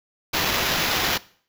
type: noise with sample-and-hold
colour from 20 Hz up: white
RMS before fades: -23 dBFS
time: 0.33-1.18 s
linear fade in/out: 10 ms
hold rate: 8820 Hz
effects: noise-tail reverb RT60 0.5 s tail -20 dB re dry